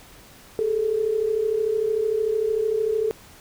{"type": "tone pair together", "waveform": "sine", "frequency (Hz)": [408.3, 441.6], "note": ["G#4", "A4"], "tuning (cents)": [-29, 6], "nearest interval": "minor second", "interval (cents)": 135, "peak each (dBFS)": [-26, -21], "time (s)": [0.59, 3.11], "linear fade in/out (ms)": 0, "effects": ["pink hiss -48 dBFS RMS until 3.4 s"]}